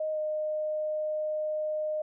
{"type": "tone with pitch glide", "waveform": "sine", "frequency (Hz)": [622.3, 614.1], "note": ["D#5", "D#5"], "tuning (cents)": [0, -23], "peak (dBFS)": -28, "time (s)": [0, 2.02], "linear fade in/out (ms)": 5, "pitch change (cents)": -23, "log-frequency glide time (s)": [0.12, 0.18], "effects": []}